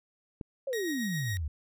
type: click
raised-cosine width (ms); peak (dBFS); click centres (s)
3; -25; 0.412
type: exponential sweep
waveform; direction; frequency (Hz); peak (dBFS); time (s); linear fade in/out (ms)
sine; down; 568 to 69.3; -30; 0.67-1.48; 5
type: tone with tremolo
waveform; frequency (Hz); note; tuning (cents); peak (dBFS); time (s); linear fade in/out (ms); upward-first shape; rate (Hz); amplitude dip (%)
sawtooth; 1884; A#6; +18; -31; 0.73-1.37; 0; sine; 7.4; 30
effects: none